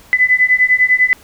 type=beating tone pair; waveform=sine; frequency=2000 / 2010 Hz; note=B6 / B6; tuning=+21 / +30 cents; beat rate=10 Hz; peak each=-12 dBFS; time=0.13-1.13 s; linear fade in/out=0 ms; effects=pink hiss -44 dBFS RMS until 1.23 s